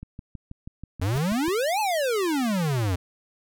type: click train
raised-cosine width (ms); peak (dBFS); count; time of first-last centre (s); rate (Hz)
5; -25; 10; 0.03-1.482; 6.2
type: exponential two-way sweep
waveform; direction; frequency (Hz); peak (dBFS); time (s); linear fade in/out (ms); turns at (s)
square; up then down; 85.4 to 888 to 85.4; -23; 1.01-2.96; 10; 1.8
type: noise with exponential growth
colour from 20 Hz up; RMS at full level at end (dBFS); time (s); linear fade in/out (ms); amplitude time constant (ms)
pink; -33; 1.09-1.18; 2; 18
effects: none